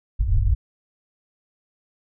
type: low-pass noise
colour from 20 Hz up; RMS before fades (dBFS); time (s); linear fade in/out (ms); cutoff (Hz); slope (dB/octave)
pink; -18; 0.19-0.55; 20; 120; 96
effects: none